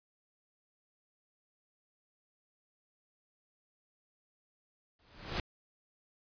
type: noise with exponential growth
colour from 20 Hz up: pink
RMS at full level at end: -32 dBFS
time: 4.99-5.4 s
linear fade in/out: 2 ms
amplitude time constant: 89 ms
effects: resampled to 11025 Hz